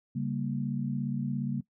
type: chord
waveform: sine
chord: G diminished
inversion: second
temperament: equal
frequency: 138.59 / 196 / 233.1 Hz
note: Db3 / G3 / Bb3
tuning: 0 / 0 / 0 cents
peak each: -32 / -35 / -33 dBFS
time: 0.15-1.61 s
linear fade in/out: 10 ms
effects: noise-tail reverb RT60 0.1 s tail -20 dB re dry